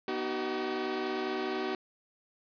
sawtooth tone cluster, 244.9 / 309.6 / 379.3 Hz, B3 / D#4 / F#4, -14 / -9 / +43 cents, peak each -35 / -34 / -29 dBFS, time 0.08-1.75 s, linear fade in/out 2 ms, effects resampled to 11025 Hz + 9-bit

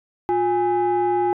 sine tone pair together, 356.2 / 824 Hz, F4 / G#5, +34 / -14 cents, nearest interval octave + minor third, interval 1452 cents, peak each -18 dBFS, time 0.29-1.33 s, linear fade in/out 0 ms, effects tanh soft clip ceiling -14 dBFS

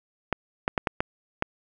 clicks, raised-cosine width 0.5 ms, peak -8 dBFS, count 6, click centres 0.327 / 0.679 / 0.778 / 0.872 / 1.005 / 1.424 s, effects none

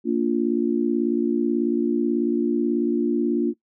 sine chord, Bb major, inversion none, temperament just, 233.1 / 291.4 / 349.6 Hz, Bb3 / D4 / F4, 0 / -13 / +2 cents, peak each -23 dBFS, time 0.04-3.54 s, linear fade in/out 50 ms, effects noise-tail reverb RT60 0.1 s tail -20 dB re dry

